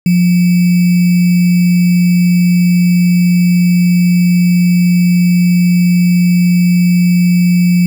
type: tone with sample-and-hold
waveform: sine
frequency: 176.9 Hz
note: F3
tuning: 23 cents sharp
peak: -6 dBFS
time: 0.06-7.86 s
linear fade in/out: 2 ms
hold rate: 2450 Hz
effects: none